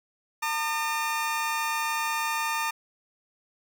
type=tone pair together; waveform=25% pulse; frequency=907.2 / 1211 Hz; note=A#5 / D#6; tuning=-47 / -47 cents; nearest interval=perfect fourth; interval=500 cents; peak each=-25 / -26 dBFS; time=0.42-2.71 s; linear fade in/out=10 ms; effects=none